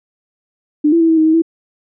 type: tone with pitch steps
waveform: sine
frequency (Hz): 299.1 / 334.9 / 327.8 / 323.4 / 314.9 / 317.6 / 328.9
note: D4 / E4 / E4 / E4 / D#4 / D#4 / E4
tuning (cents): +32 / +27 / -10 / -33 / +21 / +36 / -4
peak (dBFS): -8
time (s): 0.84-1.421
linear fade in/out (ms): 10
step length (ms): 83
effects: none